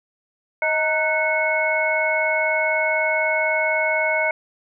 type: tone cluster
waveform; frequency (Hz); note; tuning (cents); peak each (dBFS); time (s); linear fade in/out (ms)
sine; 628 / 920 / 1490 / 2194; D#5 / A#5 / F#6 / C#7; +16 / -23 / +12 / -18; -22 / -27 / -26 / -21; 0.62-4.31; 2
effects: none